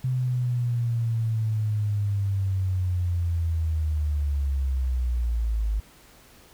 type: linear sweep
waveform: sine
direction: down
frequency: 129 to 51.5 Hz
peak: -22 dBFS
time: 0.04-5.8 s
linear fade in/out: 5 ms
effects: pink hiss -53 dBFS RMS until 6.53 s